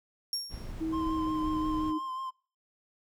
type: tone with exponential decay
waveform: 35% pulse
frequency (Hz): 5540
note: F8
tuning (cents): -15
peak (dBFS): -25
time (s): 0.33-0.72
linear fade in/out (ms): 1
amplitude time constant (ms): 84
type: noise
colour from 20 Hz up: brown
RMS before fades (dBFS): -40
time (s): 0.49-1.94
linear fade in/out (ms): 50
type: tone with pitch glide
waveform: sine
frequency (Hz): 321.1 to 311.1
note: E4 to D#4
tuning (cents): -45 to 0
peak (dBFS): -29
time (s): 0.8-1.99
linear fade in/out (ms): 20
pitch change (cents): -55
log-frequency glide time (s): 1.07-1.38
type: tone with vibrato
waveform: triangle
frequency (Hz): 1046.5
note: C6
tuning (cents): 0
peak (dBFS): -32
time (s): 0.92-2.31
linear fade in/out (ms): 20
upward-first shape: sine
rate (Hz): 5.6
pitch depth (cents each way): 28
effects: noise-tail reverb RT60 0.4 s tail -26 dB re dry